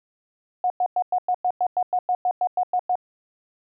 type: tone bursts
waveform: sine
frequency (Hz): 727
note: F#5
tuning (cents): -31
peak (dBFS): -18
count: 15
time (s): 0.64-2.955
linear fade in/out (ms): 2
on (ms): 61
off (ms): 100
effects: none